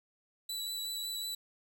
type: tone with vibrato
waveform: sawtooth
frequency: 3951 Hz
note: B7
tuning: in tune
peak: -33 dBFS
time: 0.49-1.35 s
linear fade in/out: 5 ms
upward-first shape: triangle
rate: 5.4 Hz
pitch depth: 16 cents each way
effects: 11-bit